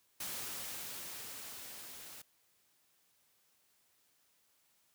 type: noise with level ramp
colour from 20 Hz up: white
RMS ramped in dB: -41 to -51 dBFS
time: 0.2-2.22 s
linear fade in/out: 5 ms
effects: white hiss -73 dBFS RMS until 4.94 s + high-pass 60 Hz 12 dB/octave